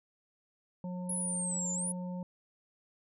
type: harmonic tone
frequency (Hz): 180.3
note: F#3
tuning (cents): -45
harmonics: 1 / 3 / 5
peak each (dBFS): -36 / -46 / -50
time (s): 0.84-2.23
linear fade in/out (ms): 2
type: exponential two-way sweep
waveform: sine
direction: down then up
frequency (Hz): 10610 to 7040 to 10610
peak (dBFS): -33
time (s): 1.09-1.92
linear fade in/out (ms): 5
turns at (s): 1.73
effects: none